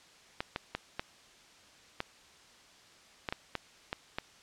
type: clicks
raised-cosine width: 0.3 ms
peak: -17 dBFS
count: 10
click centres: 0.405 / 0.561 / 0.75 / 0.995 / 2.004 / 3.288 / 3.325 / 3.553 / 3.929 / 4.185 s
effects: white hiss -58 dBFS RMS until 4.42 s + low-pass 6000 Hz 12 dB/octave